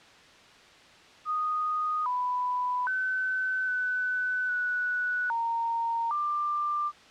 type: tone with pitch steps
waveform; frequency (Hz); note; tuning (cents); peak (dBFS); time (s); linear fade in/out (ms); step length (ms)
sine; 1239 / 993 / 1520 / 1501 / 1477 / 924 / 1188; D#6 / B5 / F#6 / F#6 / F#6 / A#5 / D6; -8 / +9 / +46 / +24 / -3 / -16 / +20; -26; 1.25-6.92; 50; 810
effects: white hiss -53 dBFS RMS until 7.1 s + low-pass 4000 Hz 12 dB/octave